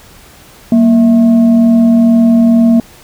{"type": "tone with frequency modulation", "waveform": "sine", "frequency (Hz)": 233.1, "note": "A#3", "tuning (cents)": 0, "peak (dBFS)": -4, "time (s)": [0.72, 2.8], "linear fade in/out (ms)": 2, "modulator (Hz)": 424, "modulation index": 0.39, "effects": ["pink hiss -39 dBFS RMS until 3.03 s"]}